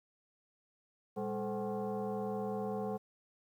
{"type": "tone with frequency modulation", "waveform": "sine", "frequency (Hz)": 116.54, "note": "A#2", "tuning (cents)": 0, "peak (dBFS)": -34, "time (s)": [1.16, 2.98], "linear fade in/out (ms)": 20, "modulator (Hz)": 318, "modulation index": 2.1, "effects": ["11-bit"]}